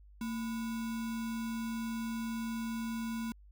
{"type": "tone with sample-and-hold", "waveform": "sine", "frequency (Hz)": 227.7, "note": "A#3", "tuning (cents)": -40, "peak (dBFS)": -34, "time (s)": [0.21, 3.32], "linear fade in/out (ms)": 2, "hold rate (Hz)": 1225, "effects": ["added 50 Hz sine -54 dBFS peak until 3.51 s"]}